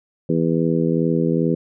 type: harmonic tone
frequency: 82.41 Hz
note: E2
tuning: in tune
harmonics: 2 / 3 / 4 / 5 / 6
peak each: -20 / -22 / -23 / -24 / -25 dBFS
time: 0.29-1.55 s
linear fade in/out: 5 ms
effects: none